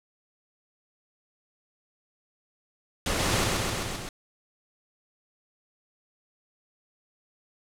pink noise with echo, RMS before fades -27 dBFS, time 3.06-3.44 s, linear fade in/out 2 ms, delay 130 ms, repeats 5, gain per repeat -2 dB, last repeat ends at 4.09 s, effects low-pass 10000 Hz 12 dB/octave

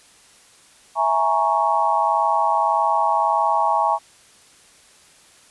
sine chord, A# half-diminished seventh, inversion second, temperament equal, 659.3 / 830.6 / 932.3 / 1108.7 Hz, E5 / G#5 / A#5 / C#6, 0 / 0 / 0 / 0 cents, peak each -24 / -20 / -21 / -22 dBFS, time 0.95-3.99 s, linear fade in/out 50 ms, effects white hiss -51 dBFS RMS until 5.5 s + resampled to 24000 Hz

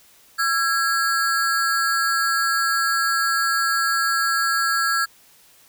square ring-modulated tone, 1500 Hz, F#6, 23 cents sharp, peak -16 dBFS, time 0.38-5.06 s, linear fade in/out 20 ms, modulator 147 Hz, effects white hiss -53 dBFS RMS until 5.68 s

